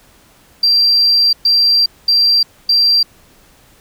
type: tone bursts at uneven times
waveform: sine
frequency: 4719 Hz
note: D8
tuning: 7 cents sharp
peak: -7 dBFS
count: 4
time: 0.63-1.33 / 1.45-1.86 / 2.08-2.43 / 2.69-3.03 s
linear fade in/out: 5 ms
effects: tanh soft clip ceiling -4 dBFS + pink hiss -48 dBFS RMS until 3.8 s